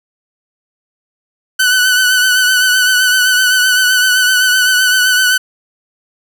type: tone with vibrato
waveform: sawtooth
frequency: 1500 Hz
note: F#6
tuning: 23 cents sharp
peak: -5 dBFS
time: 1.59-5.38 s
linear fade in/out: 10 ms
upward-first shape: triangle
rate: 7.8 Hz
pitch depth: 43 cents each way
effects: none